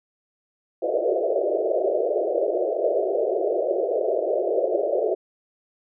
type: band-pass noise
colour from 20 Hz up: white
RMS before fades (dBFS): -23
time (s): 0.82-5.15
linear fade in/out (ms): 10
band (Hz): 350 to 670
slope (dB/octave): 96
effects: none